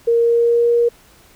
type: tone with pitch glide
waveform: sine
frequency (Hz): 466.2 to 472.7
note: A#4 to A#4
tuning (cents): 0 to +24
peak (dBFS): -11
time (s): 0.07-0.89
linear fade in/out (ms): 10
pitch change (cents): +24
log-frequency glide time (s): 0.17-0.7
effects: pink hiss -49 dBFS RMS until 1.35 s